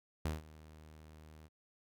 sawtooth tone with ADSR envelope, 77.6 Hz, D#2, 4 cents flat, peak -29 dBFS, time 0.25-1.49 s, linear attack 4 ms, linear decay 160 ms, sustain -21 dB, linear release 36 ms, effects none

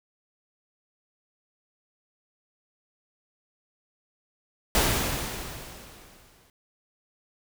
pink noise with exponential decay, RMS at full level -21 dBFS, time 4.75-6.5 s, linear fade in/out 1 ms, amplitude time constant 380 ms, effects none

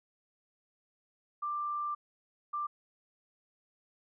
sine tone bursts at uneven times, 1183 Hz, D6, 12 cents sharp, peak -32 dBFS, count 2, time 1.42-1.95 / 2.53-2.67 s, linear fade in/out 10 ms, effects none

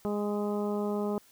harmonic tone with a mistuned harmonic, 206.5 Hz, G#3, 10 cents flat, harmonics 1 / 2 / 3 / 4 / 5 / 6, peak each -31 / -32 / -38 / -41 / -44 / -45 dBFS, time 0.05-1.18 s, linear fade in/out 0 ms, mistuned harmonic 6, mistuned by +17 cents, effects white hiss -60 dBFS RMS until 1.31 s

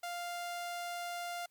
sawtooth tone, 698.5 Hz, F5, in tune, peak -34 dBFS, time 0.03-1.46 s, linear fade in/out 5 ms, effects white hiss -75 dBFS RMS until 1.5 s + MP3 96 kbps

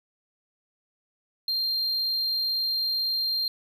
triangle tone, 4186 Hz, C8, in tune, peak -23 dBFS, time 1.48-3.48 s, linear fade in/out 2 ms, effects none

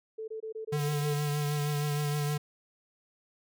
sine tone bursts, 440 Hz, A4, in tune, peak -35 dBFS, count 8, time 0.18-1.141 s, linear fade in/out 10 ms, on 100 ms, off 23 ms
square tone with vibrato, 147.1 Hz, D3, 3 cents sharp, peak -29 dBFS, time 0.72-2.38 s, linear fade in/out 10 ms, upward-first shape triangle, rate 6.4 Hz, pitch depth 30 cents each way
pink high-pass noise, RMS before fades -45 dBFS, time 0.76-2.38 s, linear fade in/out 50 ms, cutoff 2600 Hz, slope 24 dB/octave
effects none

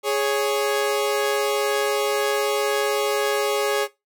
sawtooth tone pair together, 415.3 / 554.4 Hz, G#4 / C#5, 0 / 0 cents, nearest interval perfect fourth, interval 500 cents, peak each -18 / -20 dBFS, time 0.03-3.88 s, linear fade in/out 50 ms, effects noise-tail reverb RT60 0.2 s tail -18 dB re dry

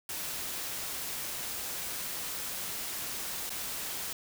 white noise with dropouts, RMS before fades -37 dBFS, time 0.09-4.13 s, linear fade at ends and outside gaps 2 ms, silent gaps 3.495-3.503 s, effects none

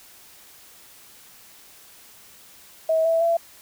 sine tone with pitch steps, 643 / 657.6 / 672.6 Hz, E5 / E5 / E5, -43 / -4 / +35 cents, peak -17 dBFS, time 2.89-3.37 s, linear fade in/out 5 ms, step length 160 ms, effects white hiss -49 dBFS RMS until 3.61 s

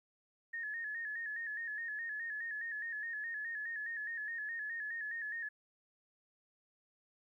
sine tone with vibrato, 1776 Hz, A6, 16 cents sharp, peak -38 dBFS, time 0.53-5.49 s, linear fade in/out 10 ms, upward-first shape square, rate 4.8 Hz, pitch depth 66 cents each way, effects 13-bit

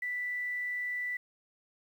sine tone with quantisation, 1975.5 Hz, B6, in tune, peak -32 dBFS, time 0.02-1.17 s, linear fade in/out 5 ms, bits 10, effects none

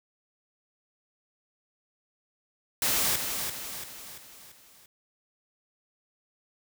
white noise with echo, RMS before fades -26 dBFS, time 2.82-3.16 s, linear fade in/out 2 ms, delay 340 ms, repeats 5, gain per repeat -6 dB, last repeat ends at 4.86 s, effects none

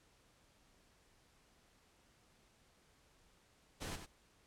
pink noise with echo, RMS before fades -44 dBFS, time 3.8-3.97 s, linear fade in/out 20 ms, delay 95 ms, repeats 1, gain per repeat -8 dB, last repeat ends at 4.065 s, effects pink hiss -70 dBFS RMS until 4.46 s + low-pass 10000 Hz 12 dB/octave

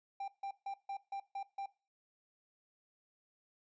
triangle tone bursts, 790 Hz, G5, 13 cents sharp, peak -36 dBFS, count 7, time 0.2-1.66 s, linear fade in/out 5 ms, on 80 ms, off 150 ms, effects noise-tail reverb RT60 0.3 s tail -19 dB re dry + resampled to 16000 Hz

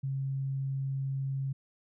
sine tone, 135.6 Hz, C#3, 38 cents flat, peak -30 dBFS, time 0.03-1.53 s, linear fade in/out 10 ms, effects none

